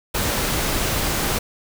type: noise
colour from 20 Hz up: pink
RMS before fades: -22 dBFS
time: 0.14-1.39 s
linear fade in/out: 10 ms
effects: none